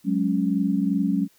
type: chord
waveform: sine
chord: F# suspended second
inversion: none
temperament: equal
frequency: 185 / 207.7 / 277.2 Hz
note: F#3 / G#3 / C#4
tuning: 0 / 0 / 0 cents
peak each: -24 dBFS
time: 0.04-1.28 s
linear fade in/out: 50 ms
effects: white hiss -60 dBFS RMS until 1.38 s